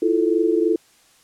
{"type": "tone cluster", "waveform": "sine", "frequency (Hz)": [327.3, 350.4, 438.4], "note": ["E4", "F4", "A4"], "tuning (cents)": [-12, 6, -6], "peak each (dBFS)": -20, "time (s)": [0.02, 0.76], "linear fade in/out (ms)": 5, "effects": ["white hiss -55 dBFS RMS until 1.23 s", "low-pass 10000 Hz 12 dB/octave"]}